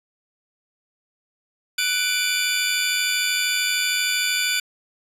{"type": "tone cluster", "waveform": "25% pulse", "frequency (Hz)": [1486, 2312, 2405, 3510], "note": ["F#6", "D7", "D7", "A7"], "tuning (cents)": [7, -28, 41, -5], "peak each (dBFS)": -22, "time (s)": [1.78, 4.6], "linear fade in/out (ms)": 5, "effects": ["resampled to 32000 Hz"]}